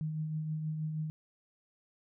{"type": "tone with tremolo", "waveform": "sine", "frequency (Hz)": 155.6, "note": "D#3", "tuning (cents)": 0, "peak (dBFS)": -31, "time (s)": [0.01, 1.1], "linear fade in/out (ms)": 0, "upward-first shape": "triangle", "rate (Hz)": 6.3, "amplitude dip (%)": 40, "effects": []}